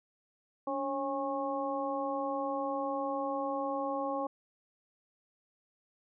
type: harmonic tone with a mistuned harmonic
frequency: 273 Hz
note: C#4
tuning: 26 cents flat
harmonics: 1 / 2 / 3 / 4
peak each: -38 / -35 / -37 / -38 dBFS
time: 0.67-4.27 s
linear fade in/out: 5 ms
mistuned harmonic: 1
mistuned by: +72 cents
effects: none